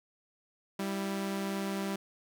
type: tone pair together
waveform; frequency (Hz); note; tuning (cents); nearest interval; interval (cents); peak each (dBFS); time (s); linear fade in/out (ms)
sawtooth; 195.98 / 329.6; G3 / E4; 0 / 0; major sixth; 900; -29 / -36; 0.79-1.96; 5
effects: none